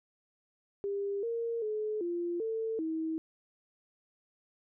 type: tone with pitch steps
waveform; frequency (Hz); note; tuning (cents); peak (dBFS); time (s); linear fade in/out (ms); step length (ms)
sine; 400.4 / 463.6 / 427.9 / 346.2 / 446.6 / 320.5; G4 / A#4 / A4 / F4 / A4 / E4; +37 / -10 / -48 / -15 / +26 / -49; -31; 0.84-3.18; 0; 390
effects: none